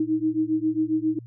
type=beating tone pair; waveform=sine; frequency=311.1 / 318.5 Hz; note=D#4 / D#4; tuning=0 / +41 cents; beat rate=7.4 Hz; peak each=-24 dBFS; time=0-1.19 s; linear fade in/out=5 ms; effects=added 118 Hz sine -40 dBFS peak until 1.26 s